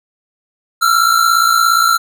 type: tone pair together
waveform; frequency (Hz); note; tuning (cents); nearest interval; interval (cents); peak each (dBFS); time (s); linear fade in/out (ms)
square; 1327.8 / 1385; E6 / F6; +12 / -15; minor second; 73; -13; 0.81-1.98; 20
effects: none